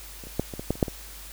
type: clicks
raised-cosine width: 2 ms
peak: -28 / -29 / -10 / -21 / -19 / -10 / -27 / -6 / -19 dBFS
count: 9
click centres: 0.238 / 0.27 / 0.396 / 0.538 / 0.595 / 0.706 / 0.755 / 0.828 / 0.882 s
effects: added 50 Hz sine -44 dBFS peak until 1.32 s + white hiss -44 dBFS RMS until 1.32 s